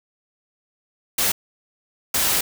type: noise bursts at uneven times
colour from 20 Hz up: white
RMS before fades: -20 dBFS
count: 2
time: 1.18-1.32 / 2.14-2.41 s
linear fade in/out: 5 ms
effects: none